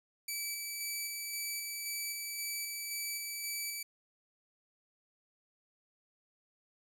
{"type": "tone with tremolo", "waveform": "10% pulse", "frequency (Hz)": 2305, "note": "D7", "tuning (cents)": -33, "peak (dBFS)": -27, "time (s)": [0.28, 3.83], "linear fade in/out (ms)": 5, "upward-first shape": "square", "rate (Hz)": 1.9, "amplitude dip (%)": 25, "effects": []}